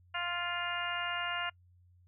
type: harmonic tone with a mistuned harmonic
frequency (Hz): 349.2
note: F4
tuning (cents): 0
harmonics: 2 / 3 / 4 / 5 / 6 / 7 / 8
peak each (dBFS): -41 / -41 / -38 / -41 / -43 / -45 / -39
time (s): 0.14-1.5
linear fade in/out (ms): 10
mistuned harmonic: 8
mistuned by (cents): +16
effects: noise-tail reverb RT60 0.1 s tail -26 dB re dry + added 89 Hz sine -60 dBFS peak until 2.07 s